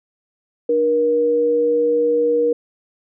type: tone pair together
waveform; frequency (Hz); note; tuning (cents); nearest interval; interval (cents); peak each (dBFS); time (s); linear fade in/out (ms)
sine; 299.9 / 476.1; D4 / A#4; +36 / +37; minor sixth; 801; -24 / -14; 0.69-2.53; 5
effects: none